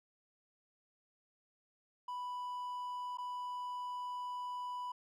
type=tone with dropouts; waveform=triangle; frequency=989 Hz; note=B5; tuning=2 cents sharp; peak=-37 dBFS; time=2.08-4.92 s; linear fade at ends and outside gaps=5 ms; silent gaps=3.173-3.183 s; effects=none